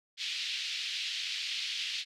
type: band-pass noise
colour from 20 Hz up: white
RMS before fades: -36 dBFS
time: 0.17-2.05 s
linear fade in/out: 50 ms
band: 2500 to 4200 Hz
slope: 24 dB/octave
effects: none